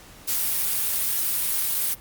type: noise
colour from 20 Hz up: blue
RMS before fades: -24 dBFS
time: 0.27-1.95 s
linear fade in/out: 20 ms
effects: pink hiss -47 dBFS RMS until 2 s + Opus 48 kbps